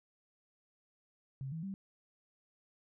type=tone with pitch steps; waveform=sine; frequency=134.5 / 161.81 / 194.66 Hz; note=C3 / E3 / G3; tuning=+48 / -32 / -12 cents; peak=-38 dBFS; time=1.41-1.74 s; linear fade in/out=0 ms; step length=110 ms; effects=none